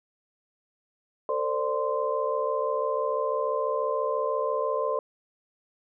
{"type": "tone cluster", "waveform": "sine", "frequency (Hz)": [448.6, 523, 589, 1040], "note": ["A4", "C5", "D5", "C6"], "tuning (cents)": [34, -1, 5, -11], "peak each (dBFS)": -30, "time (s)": [1.29, 4.99], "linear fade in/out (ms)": 2, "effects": []}